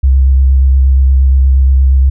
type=tone with vibrato; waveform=sine; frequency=66.4 Hz; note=C2; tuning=26 cents sharp; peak=-4 dBFS; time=0.03-2.1 s; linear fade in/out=10 ms; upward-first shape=square; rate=8.5 Hz; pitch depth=19 cents each way; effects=none